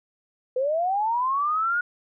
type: linear sweep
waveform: sine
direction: up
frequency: 493.9 to 1457 Hz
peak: -21 dBFS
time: 0.56-1.81 s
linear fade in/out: 5 ms
effects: none